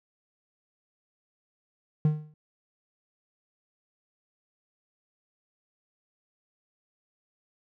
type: tone with exponential decay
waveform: triangle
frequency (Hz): 152.6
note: D#3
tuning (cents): -33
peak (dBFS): -15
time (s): 2.05-2.34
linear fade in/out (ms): 2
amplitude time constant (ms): 62
effects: none